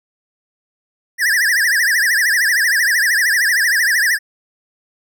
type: tone with vibrato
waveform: square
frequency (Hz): 1784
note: A6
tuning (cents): +23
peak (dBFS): -13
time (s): 1.18-4.19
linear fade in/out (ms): 50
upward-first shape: triangle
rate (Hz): 13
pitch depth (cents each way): 220
effects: none